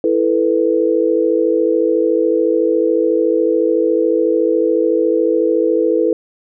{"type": "chord", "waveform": "sine", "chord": "E suspended fourth", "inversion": "none", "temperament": "equal", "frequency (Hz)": [329.6, 440, 493.9], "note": ["E4", "A4", "B4"], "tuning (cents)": [0, 0, 0], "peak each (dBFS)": -16, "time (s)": [0.04, 6.13], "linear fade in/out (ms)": 2, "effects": []}